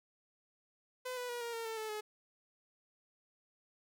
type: tone with pitch steps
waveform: sawtooth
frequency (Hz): 506 / 493.6 / 481.5 / 469.7 / 458.1 / 446.9 / 435.9 / 425.2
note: B4 / B4 / B4 / A#4 / A#4 / A4 / A4 / G#4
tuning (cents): +42 / -1 / -44 / +13 / -30 / +27 / -16 / +41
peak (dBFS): -35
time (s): 1.05-2.01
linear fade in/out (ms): 10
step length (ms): 120
effects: none